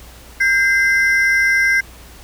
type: ring-modulated tone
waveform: triangle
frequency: 1826 Hz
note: A#6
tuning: 36 cents flat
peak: -7 dBFS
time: 0.4-1.81 s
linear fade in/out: 10 ms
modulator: 235 Hz
effects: added 60 Hz sine -40 dBFS peak until 2.23 s + pink hiss -42 dBFS RMS until 2.23 s